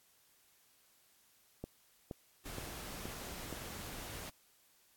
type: click train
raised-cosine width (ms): 2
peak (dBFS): -28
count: 5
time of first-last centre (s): 1.64-3.527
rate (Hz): 2.12
type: noise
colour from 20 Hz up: pink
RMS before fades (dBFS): -46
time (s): 2.45-4.3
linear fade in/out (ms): 10
effects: white hiss -69 dBFS RMS until 4.96 s + AAC 64 kbps